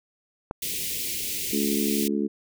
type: click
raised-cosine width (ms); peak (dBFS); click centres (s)
1; -16; 0.511
type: band-stop noise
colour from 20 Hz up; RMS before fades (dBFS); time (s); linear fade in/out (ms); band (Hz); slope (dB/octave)
white; -30; 0.62-2.08; 5; 490 to 2100; 48
type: harmonic tone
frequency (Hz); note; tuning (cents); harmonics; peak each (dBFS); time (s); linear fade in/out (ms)
71.3; C#2; +49; 3 / 4 / 5 / 6; -26 / -28 / -30 / -32; 1.52-2.28; 20
effects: none